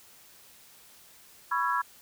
sine chord, C# minor seventh, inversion third, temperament equal with one note detuned, 987.8 / 1108.7 / 1345.4 / 1661.2 Hz, B5 / C#6 / E6 / G#6, 0 / 0 / +35 / 0 cents, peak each -29 / -31 / -31 / -32 dBFS, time 1.51-1.82 s, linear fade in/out 10 ms, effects white hiss -55 dBFS RMS until 2.01 s

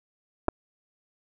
clicks, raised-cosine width 1 ms, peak -10 dBFS, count 2, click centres 0.483 / 0.486 s, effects none

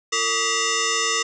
sine tone with frequency modulation, 2056 Hz, C7, 31 cents flat, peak -19 dBFS, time 0.12-1.23 s, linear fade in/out 10 ms, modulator 801 Hz, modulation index 6.1, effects none

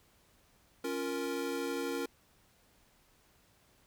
square chord, Bb minor, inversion first, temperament equal, 277.2 / 349.2 / 466.2 Hz, Db4 / F4 / Bb4, 0 / 0 / 0 cents, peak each -39 / -40 / -38 dBFS, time 0.84-2.06 s, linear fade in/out 5 ms, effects pink hiss -67 dBFS RMS until 3.86 s

